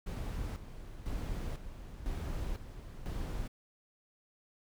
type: noise with tremolo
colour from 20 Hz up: brown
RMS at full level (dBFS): -37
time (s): 0.06-3.48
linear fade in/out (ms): 10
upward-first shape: square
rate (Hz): 1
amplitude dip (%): 65
effects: none